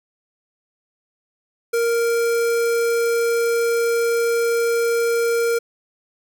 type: tone with notch filter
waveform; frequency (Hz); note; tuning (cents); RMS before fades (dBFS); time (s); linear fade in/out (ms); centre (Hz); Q
square; 466.2; A#4; 0; -19; 1.73-5.59; 10; 3500; 1.9
effects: none